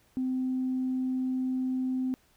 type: tone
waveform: sine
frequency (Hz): 257.8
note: C4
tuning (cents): -26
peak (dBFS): -26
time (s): 0.17-2.14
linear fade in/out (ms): 0
effects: tanh soft clip ceiling -22 dBFS + pink hiss -65 dBFS RMS until 2.36 s